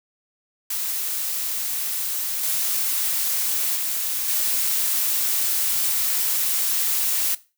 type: noise with level steps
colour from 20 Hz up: blue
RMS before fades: -26 / -23 / -25 / -22 dBFS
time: 0.7-7.35 s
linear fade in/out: 5 ms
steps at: 2.43 / 3.76 / 4.28 s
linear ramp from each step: 5 ms
effects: noise-tail reverb RT60 0.3 s tail -18 dB re dry